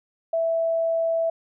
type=tone; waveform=sine; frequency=659.3 Hz; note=E5; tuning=in tune; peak=-20 dBFS; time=0.33-1.3 s; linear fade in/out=5 ms; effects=none